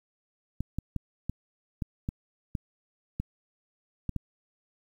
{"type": "clicks", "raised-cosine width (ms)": 5, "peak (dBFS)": -18, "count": 10, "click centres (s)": [0.606, 0.786, 0.963, 1.296, 1.822, 2.089, 2.552, 3.2, 4.093, 4.163], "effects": ["9-bit"]}